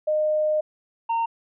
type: tone pair in turn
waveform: sine / triangle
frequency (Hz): 613 / 918.5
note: D#5 / A#5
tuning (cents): -26 / -26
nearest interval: perfect fifth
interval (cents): 700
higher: second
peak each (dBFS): -19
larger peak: neither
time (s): 0.07-0.61 / 1.09-1.26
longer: first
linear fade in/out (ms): 10
effects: resampled to 8000 Hz